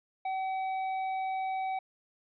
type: tone with hard clipping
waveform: triangle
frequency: 761 Hz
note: F#5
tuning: 48 cents sharp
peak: -32 dBFS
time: 0.25-1.79 s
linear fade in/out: 5 ms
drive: 10 dB
effects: resampled to 11025 Hz